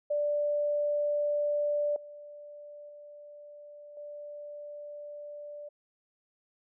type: tone with level steps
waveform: sine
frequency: 587.3 Hz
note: D5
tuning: in tune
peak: -26 / -44 / -46 / -40 dBFS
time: 0.1-5.69 s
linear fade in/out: 10 ms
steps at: 1.96 / 2.89 / 3.97 s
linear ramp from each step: 2 ms
effects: none